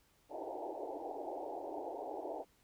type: band-pass noise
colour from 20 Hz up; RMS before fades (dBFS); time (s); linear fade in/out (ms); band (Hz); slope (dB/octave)
white; -43; 0.29-2.45; 50; 290 to 880; 96
effects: pink hiss -71 dBFS RMS until 2.63 s